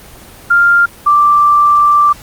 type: tone pair in turn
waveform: sine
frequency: 1396.9 / 1174.6 Hz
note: F6 / D6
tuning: 0 / 0 cents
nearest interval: minor third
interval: 300 cents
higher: first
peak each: -5 dBFS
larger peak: neither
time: 0.5-0.86 / 1.06-2.13 s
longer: second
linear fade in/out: 10 ms
effects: pink hiss -36 dBFS RMS until 2.22 s + Opus 24 kbps